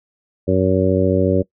harmonic tone, 93.9 Hz, F#2, 26 cents sharp, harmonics 1 / 2 / 3 / 4 / 5 / 6, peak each -20 / -20 / -20 / -20 / -20 / -20 dBFS, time 0.47-1.43 s, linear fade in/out 20 ms, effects noise-tail reverb RT60 0.1 s tail -21 dB re dry

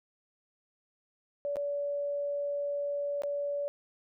sine tone with dropouts, 573 Hz, D5, 43 cents flat, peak -30 dBFS, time 1.45-3.68 s, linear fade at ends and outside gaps 0 ms, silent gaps 1.558-1.568 / 3.22-3.235 s, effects none

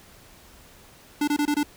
square tone bursts, 293.7 Hz, D4, in tune, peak -21 dBFS, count 5, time 1.21-1.632 s, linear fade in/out 5 ms, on 66 ms, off 23 ms, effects pink hiss -51 dBFS RMS until 1.76 s

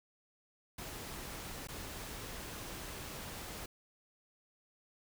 pink noise with dropouts, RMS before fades -45 dBFS, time 0.78-3.66 s, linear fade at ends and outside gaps 5 ms, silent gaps 1.673-1.685 s, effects none

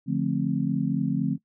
sine chord, D minor seventh, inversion none, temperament just, 146.83 / 176.2 / 220.2 / 264.3 Hz, D3 / F3 / A3 / C4, 0 / +16 / +2 / +18 cents, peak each -28 dBFS, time 0.06-1.38 s, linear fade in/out 50 ms, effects noise-tail reverb RT60 0.1 s tail -20 dB re dry

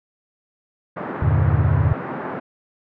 pink band-pass noise, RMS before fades -29 dBFS, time 0.96-2.4 s, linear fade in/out 10 ms, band 160 to 1600 Hz, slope 24 dB/octave
sine chord, E half-diminished seventh, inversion none, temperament equal, 82.41 / 98 / 116.54 / 146.83 Hz, E2 / G2 / Bb2 / D3, 0 / 0 / 0 / 0 cents, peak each -20 dBFS, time 1.22-1.93 s, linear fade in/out 5 ms
effects none

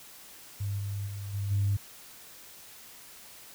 sine tone with level steps, 100.3 Hz, G2, 40 cents sharp, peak -29 / -31 / -35 / -29 / -23 dBFS, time 0.6-1.77 s, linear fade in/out 10 ms, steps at 0.78 / 1.06 / 1.33 / 1.5 s, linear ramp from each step 20 ms, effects tanh soft clip ceiling -19 dBFS + white hiss -50 dBFS RMS until 3.54 s

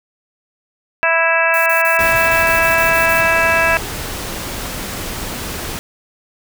harmonic tone, 329.6 Hz, E4, in tune, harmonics 2 / 3 / 4 / 5 / 6 / 7 / 8, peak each -18 / -20 / -22 / -16 / -25 / -23 / -18 dBFS, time 1.03-3.77 s, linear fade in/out 0 ms
violet noise bursts, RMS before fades -26 dBFS, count 11, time 1.54-3.21 s, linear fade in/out 0 ms, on 120 ms, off 35 ms
pink noise, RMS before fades -25 dBFS, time 1.99-5.79 s, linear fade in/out 0 ms
effects none

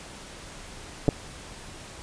clicks, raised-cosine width 2 ms, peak -7 dBFS, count 2, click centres 1.082 / 1.089 s, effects pink hiss -43 dBFS RMS until 2.02 s + resampled to 22050 Hz

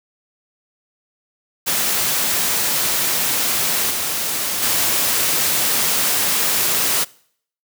white noise with level steps, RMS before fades -19 / -22 / -18 dBFS, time 1.66-7.05 s, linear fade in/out 20 ms, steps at 3.9 / 4.62 s, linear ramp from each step 10 ms, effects noise-tail reverb RT60 0.6 s tail -23 dB re dry + high-pass 100 Hz 12 dB/octave

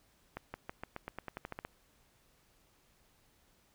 accelerating click train, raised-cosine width 0.5 ms, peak -25 dBFS, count 13, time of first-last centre 0.37-1.65 s, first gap 170 ms, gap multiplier 0.91, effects pink hiss -69 dBFS RMS until 3.74 s

